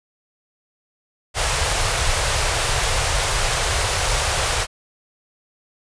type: band-stop noise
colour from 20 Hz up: pink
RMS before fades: -20 dBFS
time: 1.34-4.67 s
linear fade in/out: 50 ms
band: 120 to 480 Hz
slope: 24 dB/octave
effects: resampled to 22050 Hz

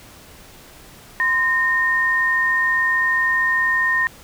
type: tone pair together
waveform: sine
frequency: 1032 / 1838.8 Hz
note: C6 / A#6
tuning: -24 / -24 cents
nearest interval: minor seventh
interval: 1000 cents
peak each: -24 / -16 dBFS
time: 1.2-4.07 s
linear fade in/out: 0 ms
effects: pink hiss -44 dBFS RMS until 4.23 s

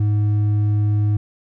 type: tone with hard clipping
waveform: sine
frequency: 104.5 Hz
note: G#2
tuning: 11 cents sharp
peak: -16 dBFS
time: 0-1.17 s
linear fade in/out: 5 ms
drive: 4 dB
effects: none

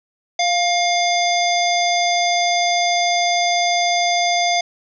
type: harmonic tone with a mistuned harmonic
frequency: 698.5 Hz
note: F5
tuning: in tune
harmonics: 1 / 3 / 5 / 7 / 9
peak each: -17 / -22 / -24 / -25 / -27 dBFS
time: 0.39-4.61 s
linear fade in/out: 5 ms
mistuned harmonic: 3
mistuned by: +34 cents
effects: none

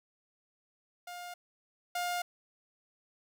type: tone pair in turn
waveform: sawtooth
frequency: 708 / 708 Hz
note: F5 / F5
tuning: +23 / +23 cents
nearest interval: unison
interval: 0 cents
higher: neither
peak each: -38 / -28 dBFS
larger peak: second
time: 1.07-1.34 / 1.95-2.22 s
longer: neither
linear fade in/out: 5 ms
effects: none

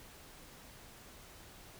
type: silence
effects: pink hiss -55 dBFS RMS until 1.79 s

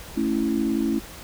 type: chord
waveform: sine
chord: A major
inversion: none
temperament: equal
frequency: 220 / 277.2 / 329.6 Hz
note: A3 / C#4 / E4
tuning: 0 / 0 / 0 cents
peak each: -25 dBFS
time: 0.16-1 s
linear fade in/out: 20 ms
effects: added 50 Hz sine -46 dBFS peak until 1.23 s + pink hiss -41 dBFS RMS until 1.23 s

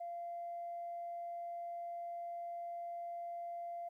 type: tone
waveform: sine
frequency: 690 Hz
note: F5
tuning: 21 cents flat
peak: -40 dBFS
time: 0-3.89 s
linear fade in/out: 10 ms
effects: tanh soft clip ceiling -36 dBFS + 13-bit

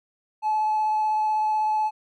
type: tone with vibrato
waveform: triangle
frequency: 860 Hz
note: A5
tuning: 40 cents flat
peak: -17 dBFS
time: 0.42-1.91 s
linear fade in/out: 50 ms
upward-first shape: sine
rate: 16 Hz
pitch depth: 10 cents each way
effects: tanh soft clip ceiling -17 dBFS

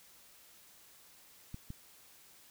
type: clicks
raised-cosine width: 5 ms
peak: -30 dBFS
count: 2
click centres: 1.544 / 1.704 s
effects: white hiss -60 dBFS RMS until 2.5 s

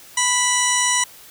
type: harmonic tone with a mistuned harmonic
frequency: 988 Hz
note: B5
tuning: in tune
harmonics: 1 / 2 / 3 / 4 / 6 / 7 / 8 / 9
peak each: -23 / -23 / -26 / -28 / -22 / -26 / -28 / -24 dBFS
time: 0.17-1.04 s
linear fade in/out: 5 ms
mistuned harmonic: 6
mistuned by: -30 cents
effects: white hiss -44 dBFS RMS until 1.3 s

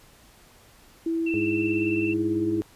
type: tone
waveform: sine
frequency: 329.6 Hz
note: E4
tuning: in tune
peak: -23 dBFS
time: 1.06-2.61 s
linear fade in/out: 5 ms
type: tone with vibrato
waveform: sine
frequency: 2672 Hz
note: E7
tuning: 23 cents sharp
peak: -30 dBFS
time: 1.26-2.14 s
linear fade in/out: 10 ms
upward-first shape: square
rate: 20 Hz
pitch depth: 25 cents each way
type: harmonic tone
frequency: 103.83 Hz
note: G#2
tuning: in tune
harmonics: 1 / 2 / 3 / 4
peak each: -34 / -35 / -33 / -34 dBFS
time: 1.34-2.62 s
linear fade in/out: 0 ms
effects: pink hiss -54 dBFS RMS until 2.75 s + resampled to 32000 Hz

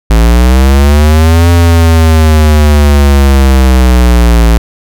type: linear two-way sweep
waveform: square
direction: up then down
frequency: 53.9 to 86.1 to 55.8 Hz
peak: -3 dBFS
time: 0.1-4.58 s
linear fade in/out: 5 ms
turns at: 1.5 s
effects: none

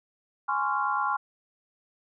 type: chord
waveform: sine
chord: Db major seventh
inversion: second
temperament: just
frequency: 831.5 / 1039.4 / 1108.7 / 1385.9 Hz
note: Ab5 / C6 / Db6 / F6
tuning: +2 / -12 / 0 / -14 cents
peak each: -30 dBFS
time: 0.48-1.17 s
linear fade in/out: 10 ms
effects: none

